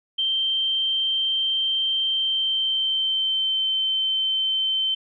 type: tone with pitch glide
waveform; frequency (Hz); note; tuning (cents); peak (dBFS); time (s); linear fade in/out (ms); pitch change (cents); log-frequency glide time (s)
sine; 3136 to 3093; G7 to G7; 0 to -24; -20; 0.18-4.95; 10; -24; 2.06-3.68
effects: none